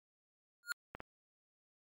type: tone with exponential growth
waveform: square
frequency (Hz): 1425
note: F6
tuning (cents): +34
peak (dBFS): -31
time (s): 0.63-0.72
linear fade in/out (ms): 0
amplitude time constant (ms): 18
type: clicks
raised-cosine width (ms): 0.5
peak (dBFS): -28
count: 2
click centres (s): 0.95 / 1.004
effects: MP3 64 kbps